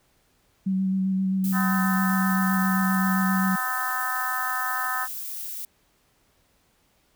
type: tone with vibrato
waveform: sine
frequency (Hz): 190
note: F#3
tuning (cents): +46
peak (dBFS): -21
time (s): 0.66-3.56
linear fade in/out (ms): 10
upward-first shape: square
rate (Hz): 7.6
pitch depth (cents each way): 13
type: noise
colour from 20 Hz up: violet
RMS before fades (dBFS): -34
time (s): 1.44-5.65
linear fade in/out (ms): 2
type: harmonic tone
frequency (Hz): 254.1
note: B3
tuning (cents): +49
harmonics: 3 / 4 / 5 / 6 / 7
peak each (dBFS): -34 / -33 / -29 / -33 / -31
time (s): 1.52-5.08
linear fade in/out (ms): 50
effects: pink hiss -65 dBFS RMS until 7.15 s